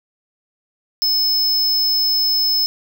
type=tone; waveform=square; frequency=5210 Hz; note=E8; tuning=21 cents flat; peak=-15 dBFS; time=1.02-2.66 s; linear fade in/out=0 ms; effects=none